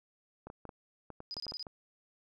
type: clicks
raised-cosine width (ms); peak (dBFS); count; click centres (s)
1; -31; 10; 0.47 / 0.501 / 0.653 / 0.692 / 1.103 / 1.204 / 1.368 / 1.467 / 1.521 / 1.668
type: tone bursts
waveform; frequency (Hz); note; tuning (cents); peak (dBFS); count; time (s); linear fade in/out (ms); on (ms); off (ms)
sine; 4968; D#8; -3; -38; 6; 1.31-1.627; 0; 32; 25
effects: none